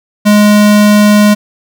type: tone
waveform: square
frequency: 208.4 Hz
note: G#3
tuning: 6 cents sharp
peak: -4 dBFS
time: 0.25-1.35 s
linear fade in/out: 20 ms
effects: none